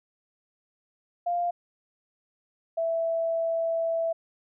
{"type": "tone pair in turn", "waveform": "sine", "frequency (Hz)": [698.5, 660.7], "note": ["F5", "E5"], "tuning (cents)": [0, 4], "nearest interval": "minor second", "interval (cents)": 96, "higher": "first", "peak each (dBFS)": -24, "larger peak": "neither", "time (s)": [[1.26, 1.51], [2.77, 4.13]], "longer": "second", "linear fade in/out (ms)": 10, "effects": []}